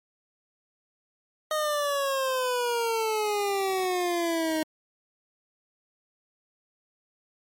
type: exponential sweep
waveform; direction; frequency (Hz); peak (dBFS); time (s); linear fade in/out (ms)
25% pulse; down; 622.3 to 311.1; -21; 1.51-4.63; 2
effects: MP3 64 kbps